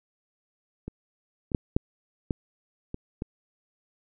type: clicks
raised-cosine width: 3 ms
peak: -22 / -23 / -8 / -8 / -13 / -20 / -18 dBFS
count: 7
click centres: 0.88 / 1.518 / 1.548 / 1.765 / 2.308 / 2.944 / 3.221 s
effects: none